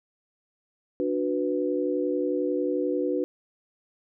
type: chord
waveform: sine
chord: B minor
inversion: first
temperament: equal with one note detuned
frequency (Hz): 293.7 / 364.9 / 493.9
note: D4 / F#4 / B4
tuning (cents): 0 / -24 / 0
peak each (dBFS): -28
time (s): 1-3.24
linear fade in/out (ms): 0
effects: none